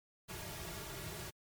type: noise with comb filter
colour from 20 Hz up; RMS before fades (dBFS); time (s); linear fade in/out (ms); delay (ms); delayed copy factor
pink; -45; 0.28-1.31; 20; 3.9; -0.85
effects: MP3 96 kbps